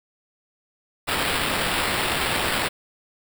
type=noise with sample-and-hold; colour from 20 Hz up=violet; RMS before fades=-24 dBFS; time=1.07-2.69 s; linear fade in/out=20 ms; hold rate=6300 Hz; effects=none